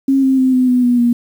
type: tone with pitch steps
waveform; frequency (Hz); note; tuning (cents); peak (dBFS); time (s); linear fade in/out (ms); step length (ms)
sine; 270.7 / 265.1 / 259.7 / 254.3 / 249.1 / 244 / 238.9; C#4 / C4 / C4 / C4 / B3 / B3 / A#3; -41 / +23 / -13 / -49 / +15 / -21 / +43; -9; 0.08-1.13; 5; 150
effects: 7-bit